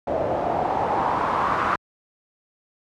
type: noise with low-pass filter sweep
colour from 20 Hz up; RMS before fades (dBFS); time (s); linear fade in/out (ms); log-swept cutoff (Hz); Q
white; -23; 0.07-1.76; 5; 610 to 1200; 3.6
effects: high-pass 60 Hz 12 dB/octave